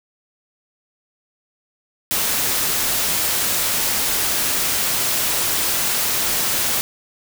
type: noise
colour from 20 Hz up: white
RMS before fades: -20 dBFS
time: 2.11-6.81 s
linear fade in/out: 0 ms
effects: none